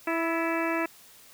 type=harmonic tone with a mistuned harmonic; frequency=329.6 Hz; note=E4; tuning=in tune; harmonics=1 / 2 / 3 / 4 / 5 / 6 / 7 / 8; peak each=-29 / -32 / -34 / -35 / -36 / -37 / -37 / -38 dBFS; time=0.07-0.86 s; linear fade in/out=5 ms; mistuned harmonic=5; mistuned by=+45 cents; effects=white hiss -53 dBFS RMS until 1.33 s